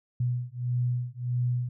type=beating tone pair; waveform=sine; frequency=122.3 / 123.9 Hz; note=B2 / B2; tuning=-16 / +6 cents; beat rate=1.6 Hz; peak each=-29 dBFS; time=0.2-1.69 s; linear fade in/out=5 ms; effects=none